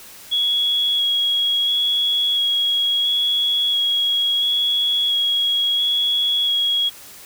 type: tone with vibrato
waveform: sine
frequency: 3332 Hz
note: G#7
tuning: 5 cents sharp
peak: -16 dBFS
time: 0.31-6.9 s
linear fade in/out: 20 ms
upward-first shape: square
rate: 0.73 Hz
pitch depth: 10 cents each way
effects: white hiss -41 dBFS RMS until 7.25 s